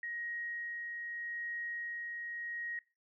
sine tone with tremolo, 1885 Hz, A#6, 19 cents sharp, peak -37 dBFS, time 0.03-2.79 s, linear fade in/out 2 ms, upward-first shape sine, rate 0.81 Hz, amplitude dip 25%, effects noise-tail reverb RT60 0.3 s tail -21 dB re dry

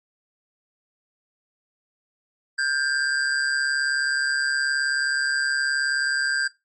square tone with amplitude modulation, 1587 Hz, G6, 21 cents sharp, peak -19 dBFS, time 2.58-6.48 s, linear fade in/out 10 ms, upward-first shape sine, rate 139 Hz, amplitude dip 70%, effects noise-tail reverb RT60 0.2 s tail -18 dB re dry + MP3 32 kbps

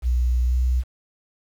sine tone with pitch glide, 61.2 to 62.59 Hz, B1 to B1, -15 to +24 cents, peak -17 dBFS, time 0.02-0.84 s, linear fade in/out 50 ms, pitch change +39 cents, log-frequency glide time 0.46-0.54 s, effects 8-bit

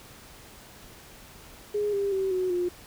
sine tone with pitch steps, 415.3 / 399.3 / 383.9 / 369.1 / 354.9 Hz, G#4 / G4 / G4 / F#4 / F4, 0 / +32 / -36 / -4 / +28 cents, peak -24 dBFS, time 1.74-2.69 s, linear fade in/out 10 ms, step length 190 ms, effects pink hiss -49 dBFS RMS until 2.86 s

